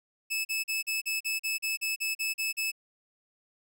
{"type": "tone bursts", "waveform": "sawtooth", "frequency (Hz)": 2608, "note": "E7", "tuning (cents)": -19, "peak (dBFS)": -25, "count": 13, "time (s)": [0.3, 2.718], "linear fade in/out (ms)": 20, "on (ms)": 150, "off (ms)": 39, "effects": []}